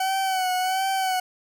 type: tone with vibrato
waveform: 40% pulse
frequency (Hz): 753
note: F#5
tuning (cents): +30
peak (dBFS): -21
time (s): 0-1.2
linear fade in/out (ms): 5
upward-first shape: sine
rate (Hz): 1.4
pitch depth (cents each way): 45
effects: none